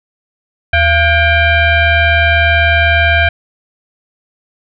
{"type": "tone with frequency modulation", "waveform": "sine", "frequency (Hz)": 842, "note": "G#5", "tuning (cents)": 24, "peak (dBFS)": -7, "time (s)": [0.73, 3.29], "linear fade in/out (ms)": 5, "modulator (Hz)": 762, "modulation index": 2.4, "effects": []}